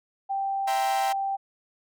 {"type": "tone", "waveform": "sine", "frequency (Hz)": 784, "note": "G5", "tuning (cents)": 0, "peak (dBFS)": -25, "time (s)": [0.29, 1.37], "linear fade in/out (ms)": 20}
{"type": "chord", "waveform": "sawtooth", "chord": "C dominant seventh", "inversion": "first", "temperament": "equal with one note detuned", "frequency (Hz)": [659.3, 784, 932.3, 1040.5], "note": ["E5", "G5", "Bb5", "C6"], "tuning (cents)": [0, 0, 0, -10], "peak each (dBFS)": [-29, -30, -32, -33], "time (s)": [0.67, 1.13], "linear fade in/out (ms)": 10}
{"effects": []}